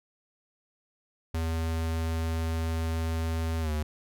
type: tone with pitch glide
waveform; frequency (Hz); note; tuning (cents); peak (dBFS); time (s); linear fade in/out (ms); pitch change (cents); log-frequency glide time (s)
square; 81.5 to 76.04; E2 to D#2; -19 to -39; -28; 1.34-3.83; 5; -120; 3.61-3.71
effects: none